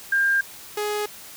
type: tone pair in turn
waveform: sine / sawtooth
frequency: 1600 / 418 Hz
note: G6 / G#4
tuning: +35 / +11 cents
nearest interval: octave + major seventh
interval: 2324 cents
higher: first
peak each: -17 / -20 dBFS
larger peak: first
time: 0.12-0.41 / 0.77-1.06 s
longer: neither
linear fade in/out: 5 ms
effects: white hiss -42 dBFS RMS until 1.36 s